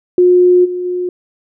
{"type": "tone with level steps", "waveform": "sine", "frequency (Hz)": 359.4, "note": "F4", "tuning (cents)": 50, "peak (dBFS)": [-5, -17, -15], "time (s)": [0.18, 1.09], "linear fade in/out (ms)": 2, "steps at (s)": [0.64, 0.84], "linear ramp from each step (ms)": 20, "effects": []}